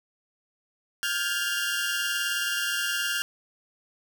sawtooth tone cluster, 1413 / 1587 / 1696 / 2807 Hz, F6 / G6 / G#6 / F7, +20 / +21 / +36 / +8 cents, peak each -28 / -27 / -31 / -28 dBFS, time 1.03-3.22 s, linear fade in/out 0 ms, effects none

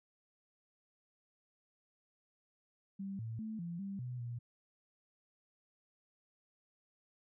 sine tone with pitch steps, 195.7 / 112.8 / 218.8 / 171 / 196.9 / 124.3 / 119.4 Hz, G3 / A2 / A3 / F3 / G3 / B2 / A#2, -3 / +44 / -9 / -36 / +8 / +12 / +42 cents, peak -39 dBFS, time 2.99-4.39 s, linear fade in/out 10 ms, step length 200 ms, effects none

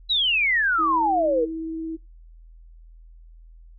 sine exponential sweep, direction down, 4000 to 448.2 Hz, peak -18 dBFS, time 0.09-1.46 s, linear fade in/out 20 ms
sine tone with vibrato, 323.4 Hz, E4, 33 cents flat, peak -27 dBFS, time 0.78-1.97 s, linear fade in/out 20 ms, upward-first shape triangle, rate 18 Hz, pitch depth 12 cents each way
effects noise-tail reverb RT60 0.2 s tail -21 dB re dry + added 41 Hz sine -44 dBFS peak until 3.78 s

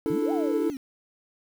triangle chord, D suspended second, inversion none, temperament equal, 293.7 / 329.6 / 440 Hz, D4 / E4 / A4, 0 / 0 / 0 cents, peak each -26 dBFS, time 0.06-0.7 s, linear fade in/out 0 ms
sine exponential two-way sweep, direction up then down, 134.5 to 810 to 256.1 Hz, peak -31 dBFS, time 0.1-0.77 s, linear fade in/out 2 ms, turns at 0.32 s
effects 8-bit

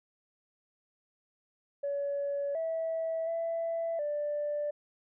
sine tone with pitch steps, 566 / 652 / 665 / 589 Hz, C#5 / E5 / E5 / D5, +36 / -19 / +15 / +5 cents, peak -29 dBFS, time 1.83-4.71 s, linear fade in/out 10 ms, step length 720 ms, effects tanh soft clip ceiling -26 dBFS

